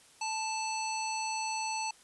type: harmonic tone with a mistuned harmonic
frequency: 880 Hz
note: A5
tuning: in tune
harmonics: 1 / 3 / 5 / 7 / 9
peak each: -34 / -39 / -41 / -42 / -44 dBFS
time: 0.21-1.91 s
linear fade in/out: 5 ms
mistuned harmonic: 7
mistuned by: -40 cents
effects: white hiss -59 dBFS RMS until 2.03 s + resampled to 24000 Hz